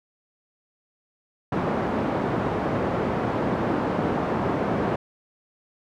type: band-pass noise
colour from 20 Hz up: pink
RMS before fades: -25 dBFS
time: 1.52-4.96 s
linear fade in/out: 5 ms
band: 150 to 1000 Hz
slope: 12 dB/octave
effects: none